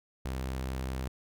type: tone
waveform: sawtooth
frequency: 65.1 Hz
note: C2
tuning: 8 cents flat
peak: -29 dBFS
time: 0.25-1.08 s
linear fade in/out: 5 ms
effects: none